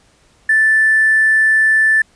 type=tone with hard clipping; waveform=triangle; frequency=1760 Hz; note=A6; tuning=in tune; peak=-9 dBFS; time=0.49-2.02 s; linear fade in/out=5 ms; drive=3 dB; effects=pink hiss -53 dBFS RMS until 2.15 s + resampled to 22050 Hz